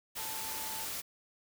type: tone in noise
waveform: sine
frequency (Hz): 880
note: A5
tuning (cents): 0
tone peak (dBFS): -45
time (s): 0.17-0.86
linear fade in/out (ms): 20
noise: white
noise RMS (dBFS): -39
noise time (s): 0.15-1.02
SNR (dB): -9
effects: none